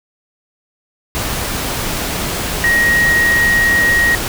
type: tone in noise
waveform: sine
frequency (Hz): 1886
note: A#6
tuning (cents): +20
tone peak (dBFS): -10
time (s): 2.64-4.15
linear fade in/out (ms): 0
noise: pink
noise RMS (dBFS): -20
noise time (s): 1.15-4.28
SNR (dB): +7
effects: none